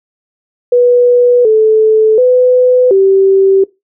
sine tone with pitch steps, 489 / 436.2 / 502 / 387.3 Hz, B4 / A4 / B4 / G4, -17 / -15 / +28 / -21 cents, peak -4 dBFS, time 0.72-3.64 s, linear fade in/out 5 ms, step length 730 ms, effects noise-tail reverb RT60 0.2 s tail -20 dB re dry

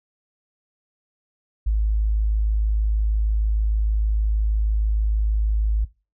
sine tone, 53.2 Hz, G#1, 42 cents sharp, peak -17 dBFS, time 1.66-5.85 s, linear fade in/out 10 ms, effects noise-tail reverb RT60 0.3 s tail -21 dB re dry

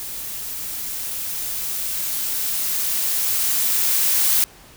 blue noise with level ramp, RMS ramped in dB -31 to -17 dBFS, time 0-4.44 s, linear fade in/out 0 ms, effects pink hiss -46 dBFS RMS until 4.76 s

